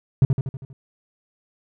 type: tone with echo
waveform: triangle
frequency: 132.5 Hz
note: C3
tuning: 22 cents sharp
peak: -7 dBFS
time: 0.22-0.25 s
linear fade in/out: 2 ms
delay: 80 ms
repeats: 6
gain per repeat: -5 dB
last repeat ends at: 0.73 s
effects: tanh soft clip ceiling -6 dBFS